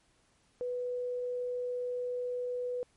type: tone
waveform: sine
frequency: 493.9 Hz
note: B4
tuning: in tune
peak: -32 dBFS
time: 0.61-2.83 s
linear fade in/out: 0 ms
effects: pink hiss -69 dBFS RMS until 2.96 s + MP3 48 kbps